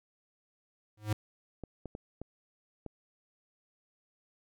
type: tone with exponential growth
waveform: square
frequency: 106.3 Hz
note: G#2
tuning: 41 cents sharp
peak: -25 dBFS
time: 0.97-1.13 s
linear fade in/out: 5 ms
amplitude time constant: 33 ms
type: clicks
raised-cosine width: 2 ms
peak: -27 dBFS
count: 5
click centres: 1.637 / 1.857 / 1.951 / 2.216 / 2.863 s
effects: none